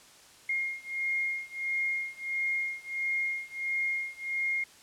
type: beating tone pair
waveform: sine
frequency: 2135 / 2136.5 Hz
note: C7 / C7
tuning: +34 / +36 cents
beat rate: 1.5 Hz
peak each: -32 / -33 dBFS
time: 0.49-4.64 s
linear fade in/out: 5 ms
effects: white hiss -55 dBFS RMS until 4.82 s + low-pass 9000 Hz 12 dB/octave